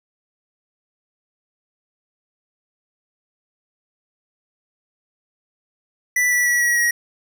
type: tone with pitch steps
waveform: square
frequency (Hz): 1975.5 / 1956.2 / 1937.1 / 1918.2 / 1899.4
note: B6 / B6 / B6 / A#6 / A#6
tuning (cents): 0 / -17 / -34 / +49 / +32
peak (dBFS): -16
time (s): 6.16-6.91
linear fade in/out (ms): 5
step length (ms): 150
effects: none